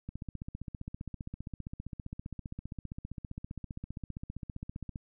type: click train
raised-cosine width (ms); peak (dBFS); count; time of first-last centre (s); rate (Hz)
5; -27; 75; 0.09-4.958; 15.2
effects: none